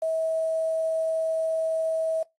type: tone with quantisation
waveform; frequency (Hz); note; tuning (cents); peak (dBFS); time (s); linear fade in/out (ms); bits
sine; 645; E5; -38; -23; 0.02-2.23; 5; 8
effects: noise-tail reverb RT60 0.2 s tail -23 dB re dry + AAC 32 kbps